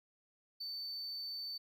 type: tone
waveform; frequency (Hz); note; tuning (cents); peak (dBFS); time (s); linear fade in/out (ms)
triangle; 4537; C#8; +39; -39; 0.6-1.58; 10
effects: none